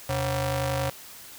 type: ring-modulated tone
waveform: sawtooth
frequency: 207.7 Hz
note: G#3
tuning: in tune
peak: -18 dBFS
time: 0.09-0.9 s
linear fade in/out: 5 ms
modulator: 337 Hz
effects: white hiss -45 dBFS RMS until 1.38 s